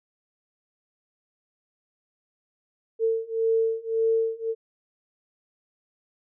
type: beating tone pair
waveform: sine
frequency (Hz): 449.2 / 451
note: A4 / A4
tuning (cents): +36 / +43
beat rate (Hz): 1.8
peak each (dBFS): -25 / -24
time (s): 2.99-4.55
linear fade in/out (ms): 50
effects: none